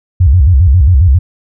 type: tone with vibrato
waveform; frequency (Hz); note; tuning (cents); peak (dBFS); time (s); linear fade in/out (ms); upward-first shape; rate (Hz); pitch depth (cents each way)
sine; 77.5; D#2; -6; -3; 0.2-1.19; 10; square; 7.4; 270
effects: none